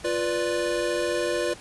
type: chord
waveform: square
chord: B diminished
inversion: second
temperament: equal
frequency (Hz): 349.2 / 493.9 / 587.3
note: F4 / B4 / D5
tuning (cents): 0 / 0 / 0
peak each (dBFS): -29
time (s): 0.04-1.54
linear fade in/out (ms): 10
effects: pink hiss -45 dBFS RMS until 1.6 s + resampled to 24000 Hz